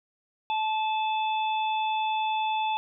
harmonic tone, 870 Hz, A5, 20 cents flat, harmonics 1 / 3 / 4, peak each -25 / -35 / -37 dBFS, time 0.5-2.77 s, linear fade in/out 0 ms, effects none

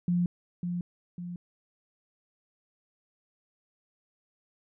sine tone with echo, 175.8 Hz, F3, 12 cents sharp, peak -23 dBFS, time 0.08-0.26 s, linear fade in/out 2 ms, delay 550 ms, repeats 2, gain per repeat -6 dB, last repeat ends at 1.36 s, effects none

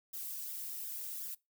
violet noise with flanger, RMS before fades -42 dBFS, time 0.13-1.35 s, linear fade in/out 10 ms, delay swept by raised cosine 0.56 to 2.56 ms, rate 2.7 Hz, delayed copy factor +0.75, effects noise-tail reverb RT60 0.2 s tail -22 dB re dry

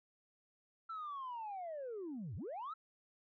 sine linear two-way sweep, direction down then up, 1346 to 79.8 to 1346 Hz, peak -40 dBFS, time 0.89-2.74 s, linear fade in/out 10 ms, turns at 2.36 s, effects tanh soft clip ceiling -39 dBFS

